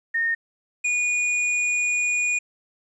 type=tone pair in turn; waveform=sine / square; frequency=1837 / 2452 Hz; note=A#6 / D#7; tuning=-26 / -26 cents; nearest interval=perfect fourth; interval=500 cents; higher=second; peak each=-20 / -21 dBFS; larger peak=first; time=0.14-0.35 / 0.84-2.39 s; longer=second; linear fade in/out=10 ms; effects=resampled to 22050 Hz + 10-bit